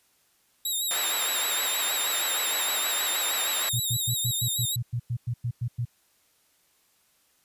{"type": "tone with vibrato", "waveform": "10% pulse", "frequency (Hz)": 3776, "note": "A#7", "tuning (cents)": 22, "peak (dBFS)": -19, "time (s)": [0.65, 4.76], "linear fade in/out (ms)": 5, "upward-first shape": "triangle", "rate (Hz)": 6.4, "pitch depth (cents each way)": 81}
{"type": "band-pass noise", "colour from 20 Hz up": "white", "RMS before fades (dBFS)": -33, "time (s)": [0.91, 3.69], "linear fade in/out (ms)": 0, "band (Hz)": [550, 2900], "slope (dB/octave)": 12}
{"type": "tone bursts", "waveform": "sine", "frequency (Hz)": 119.8, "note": "A#2", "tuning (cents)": 48, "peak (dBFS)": -25, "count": 13, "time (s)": [3.73, 5.853], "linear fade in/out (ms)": 10, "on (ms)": 71, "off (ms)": 100}
{"effects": ["white hiss -66 dBFS RMS until 7.44 s", "resampled to 32000 Hz"]}